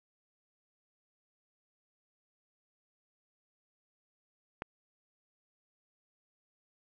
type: click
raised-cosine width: 0.5 ms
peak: -21 dBFS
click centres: 4.621 s
effects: none